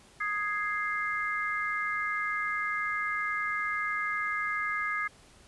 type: chord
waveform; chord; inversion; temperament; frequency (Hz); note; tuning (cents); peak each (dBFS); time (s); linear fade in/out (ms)
sine; Ab major; second; equal; 1244.5 / 1661.2 / 2093; Eb6 / Ab6 / C7; 0 / 0 / 0; -33; 0.2-5.08; 10
effects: pink hiss -57 dBFS RMS until 5.47 s + resampled to 24000 Hz